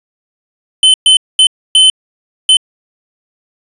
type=tone bursts at uneven times; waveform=square; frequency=3056 Hz; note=G7; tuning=45 cents flat; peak=-4 dBFS; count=5; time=0.83-0.94 / 1.06-1.17 / 1.39-1.47 / 1.75-1.9 / 2.49-2.57 s; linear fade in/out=2 ms; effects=resampled to 24000 Hz